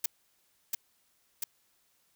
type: noise with echo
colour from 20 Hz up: blue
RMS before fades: -28 dBFS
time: 0.04-0.06 s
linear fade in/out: 5 ms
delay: 690 ms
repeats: 2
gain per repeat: -2 dB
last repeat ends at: 1.44 s
effects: white hiss -71 dBFS RMS until 2.15 s